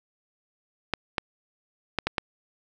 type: clicks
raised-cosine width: 0.3 ms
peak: -8 dBFS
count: 5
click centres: 0.937 / 1.182 / 1.987 / 2.07 / 2.182 s
effects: none